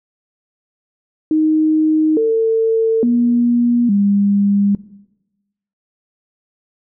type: tone with pitch steps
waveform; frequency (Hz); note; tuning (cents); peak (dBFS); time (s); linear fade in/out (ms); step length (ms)
sine; 311.9 / 448.8 / 239.6 / 201.2; D#4 / A4 / A#3 / G3; +4 / +34 / +48 / +45; -11; 1.31-4.75; 2; 860
effects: noise-tail reverb RT60 1.0 s tail -18 dB re dry